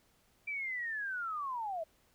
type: linear sweep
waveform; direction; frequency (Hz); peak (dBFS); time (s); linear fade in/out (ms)
sine; down; 2354 to 620; -35; 0.47-1.84; 10
effects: pink hiss -70 dBFS RMS until 2.14 s